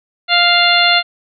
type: harmonic tone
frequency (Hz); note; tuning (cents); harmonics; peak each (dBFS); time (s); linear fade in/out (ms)
698.5; F5; 0; 1 / 2 / 3 / 4 / 5 / 6; -16 / -16 / -16 / -16 / -16 / -16; 0.28-1.03; 50
effects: none